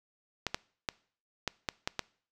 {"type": "clicks", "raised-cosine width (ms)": 0.2, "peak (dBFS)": -13, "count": 7, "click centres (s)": [0.467, 0.545, 0.888, 1.477, 1.688, 1.875, 1.993], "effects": ["noise-tail reverb RT60 0.5 s tail -23 dB re dry"]}